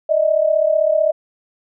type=tone pair together; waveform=sine; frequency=601 / 636.7 Hz; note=D5 / D#5; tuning=+40 / +40 cents; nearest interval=minor second; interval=100 cents; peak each=-16 / -15 dBFS; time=0.09-1.12 s; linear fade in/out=10 ms; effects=none